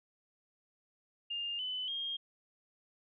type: tone with pitch steps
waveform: sine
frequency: 2812 / 3014 / 3230 Hz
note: F7 / F#7 / G#7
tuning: +11 / +31 / -49 cents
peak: -35 dBFS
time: 1.3-2.17 s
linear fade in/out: 10 ms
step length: 290 ms
effects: none